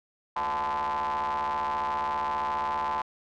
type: ring-modulated tone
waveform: 45% pulse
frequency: 73.42 Hz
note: D2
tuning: in tune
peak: -24 dBFS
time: 0.36-3.02 s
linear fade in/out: 5 ms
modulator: 947 Hz
effects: low-pass 4000 Hz 12 dB/octave